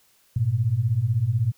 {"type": "beating tone pair", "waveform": "sine", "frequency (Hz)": [103.83, 119.83], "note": ["G#2", "A#2"], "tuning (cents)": [0, 48], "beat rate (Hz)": 16, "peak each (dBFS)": [-24, -21], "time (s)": [0.36, 1.52], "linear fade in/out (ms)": 5, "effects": ["white hiss -61 dBFS RMS until 1.57 s"]}